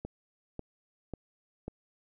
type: click train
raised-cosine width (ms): 2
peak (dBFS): -24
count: 4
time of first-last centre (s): 0.05-1.68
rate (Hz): 1.84
effects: none